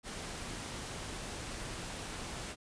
pink noise, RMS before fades -42 dBFS, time 0.03-2.56 s, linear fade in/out 50 ms, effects resampled to 22050 Hz

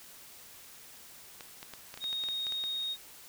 clicks, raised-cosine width 0.2 ms, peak -26 dBFS, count 12, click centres 1.408 / 1.629 / 1.737 / 1.941 / 1.975 / 2.041 / 2.129 / 2.238 / 2.287 / 2.468 / 2.523 / 2.639 s
sine tone, 3729 Hz, A#7, in tune, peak -32 dBFS, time 2-2.97 s, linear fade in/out 50 ms
effects white hiss -52 dBFS RMS until 3.28 s

